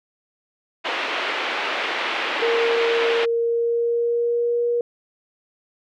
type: band-pass noise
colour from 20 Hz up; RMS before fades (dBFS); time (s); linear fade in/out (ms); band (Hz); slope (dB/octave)
white; -25; 0.84-3.26; 20; 330 to 3000; 24
type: tone with pitch glide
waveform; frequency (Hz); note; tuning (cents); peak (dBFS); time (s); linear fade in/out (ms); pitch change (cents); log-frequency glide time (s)
sine; 464.5 to 476.5; A#4 to A#4; -6 to +38; -18; 2.42-4.81; 2; +44; 3.28-4.66
effects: none

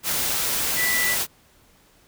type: tone in noise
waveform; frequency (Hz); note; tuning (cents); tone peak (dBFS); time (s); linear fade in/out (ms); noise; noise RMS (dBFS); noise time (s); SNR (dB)
sine; 1975.5; B6; 0; -22; 0.75-1.17; 50; white; -24; 0.03-1.27; -1
effects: pink hiss -57 dBFS RMS until 2.07 s

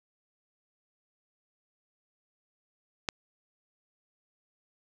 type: click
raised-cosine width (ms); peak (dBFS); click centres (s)
0.2; -11; 3.088
effects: none

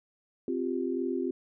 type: chord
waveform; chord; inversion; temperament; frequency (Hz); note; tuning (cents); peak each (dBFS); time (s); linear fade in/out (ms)
sine; C suspended fourth; none; equal; 261.6 / 349.2 / 392; C4 / F4 / G4; 0 / 0 / 0; -32 / -32 / -34; 0.48-1.31; 2
effects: none

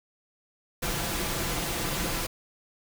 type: noise with comb filter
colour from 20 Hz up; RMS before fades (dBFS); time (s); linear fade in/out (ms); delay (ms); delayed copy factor
pink; -30; 0.82-2.27; 10; 5.9; +0.5
effects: none

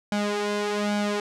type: tone with flanger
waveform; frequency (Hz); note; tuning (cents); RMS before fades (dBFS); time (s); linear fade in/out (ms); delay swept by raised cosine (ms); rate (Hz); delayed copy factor
sawtooth; 206.7; G#3; -8; -26; 0.12-1.2; 2; 1.3 to 2.9; 1.2; +0.75
effects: low-pass 7000 Hz 12 dB/octave

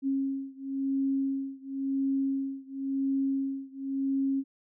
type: beating tone pair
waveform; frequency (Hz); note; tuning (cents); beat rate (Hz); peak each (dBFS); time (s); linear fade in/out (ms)
sine; 271.1 / 272.05; C#4 / C#4; -38 / -32; 0.95; -30 / -31; 0.02-4.44; 50
effects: none

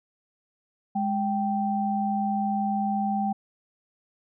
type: tone pair together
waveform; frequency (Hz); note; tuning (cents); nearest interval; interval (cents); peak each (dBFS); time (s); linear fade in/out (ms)
sine; 206.8 / 781.3; G#3 / G5; -7 / -6; octave + major seventh; 2301; -26; 0.95-3.33; 10
effects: none

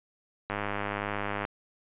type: click train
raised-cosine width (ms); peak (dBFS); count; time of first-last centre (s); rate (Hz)
0.5; -16; 98; 0.5-1.451; 102
effects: resampled to 8000 Hz

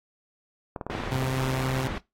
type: clicks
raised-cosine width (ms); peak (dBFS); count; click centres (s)
1; -18; 10; 0.762 / 0.812 / 0.866 / 0.899 / 0.951 / 1.002 / 1.036 / 1.075 / 1.158 / 1.225
type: low-pass noise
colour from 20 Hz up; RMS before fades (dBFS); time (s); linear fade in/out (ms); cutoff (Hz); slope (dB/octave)
pink; -34; 0.9-1.98; 0; 2700; 12
type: tone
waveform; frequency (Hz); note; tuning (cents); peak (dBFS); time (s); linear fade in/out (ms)
sawtooth; 131; C3; +2; -22; 1.11-1.88; 10
effects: noise-tail reverb RT60 0.2 s tail -20 dB re dry + AAC 48 kbps

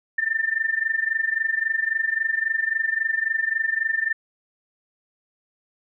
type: tone with amplitude modulation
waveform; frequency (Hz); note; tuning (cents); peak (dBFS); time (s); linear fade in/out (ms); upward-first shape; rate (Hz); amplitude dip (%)
sine; 1792; A6; +31; -17; 0.18-4.13; 5; sine; 23.7; 85
effects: none

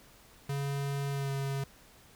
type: tone with pitch glide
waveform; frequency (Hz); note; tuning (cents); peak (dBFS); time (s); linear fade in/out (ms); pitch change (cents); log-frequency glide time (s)
square; 140 to 137.59; C#3 to C#3; +18 to -13; -32; 0.49-1.64; 5; -31; 1.11-1.31
effects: pink hiss -58 dBFS RMS until 2.15 s

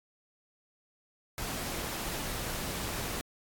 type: noise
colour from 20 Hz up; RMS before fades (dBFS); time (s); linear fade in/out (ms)
pink; -36; 1.38-3.21; 0
effects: AAC 64 kbps

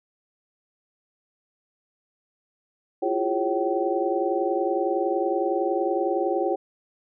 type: tone cluster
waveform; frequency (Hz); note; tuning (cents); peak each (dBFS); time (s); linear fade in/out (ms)
sine; 337.5 / 357.5 / 408.3 / 548 / 767; E4 / F4 / G#4 / C#5 / G5; +41 / +41 / -29 / -20 / -38; -28; 3.02-6.56; 10
effects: none

